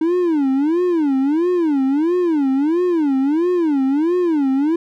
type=tone with vibrato; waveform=triangle; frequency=309.3 Hz; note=D#4; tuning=10 cents flat; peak=-12 dBFS; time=0.01-4.76 s; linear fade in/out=5 ms; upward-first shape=sine; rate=1.5 Hz; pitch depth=270 cents each way; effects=none